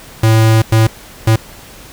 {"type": "tone bursts at uneven times", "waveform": "square", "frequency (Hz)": 111.2, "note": "A2", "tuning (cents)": 19, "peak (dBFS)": -7, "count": 3, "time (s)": [[0.23, 0.62], [0.72, 0.87], [1.27, 1.36]], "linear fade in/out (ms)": 5, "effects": ["pink hiss -36 dBFS RMS until 1.92 s"]}